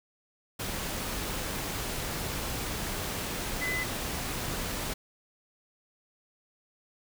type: tone in noise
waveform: sine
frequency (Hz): 2016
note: B6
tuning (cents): +35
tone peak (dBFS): -30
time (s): 3.61-3.84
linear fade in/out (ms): 10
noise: pink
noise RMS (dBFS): -34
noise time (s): 0.59-4.94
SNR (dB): +1
effects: none